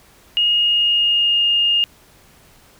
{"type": "tone with pitch glide", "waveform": "sine", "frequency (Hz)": [2863, 2833], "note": ["F7", "F7"], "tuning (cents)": [42, 24], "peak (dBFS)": -13, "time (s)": [0.37, 1.84], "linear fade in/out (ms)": 0, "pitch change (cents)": -18, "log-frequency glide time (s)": [0.5, 1.49], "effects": ["pink hiss -50 dBFS RMS until 2.79 s"]}